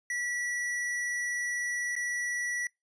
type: tone with dropouts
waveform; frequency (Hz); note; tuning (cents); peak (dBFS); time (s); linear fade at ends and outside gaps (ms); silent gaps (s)
square; 1946; B6; -26; -31; 0.1-2.67; 2; 1.954-1.963
effects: noise-tail reverb RT60 0.2 s tail -26 dB re dry + resampled to 22050 Hz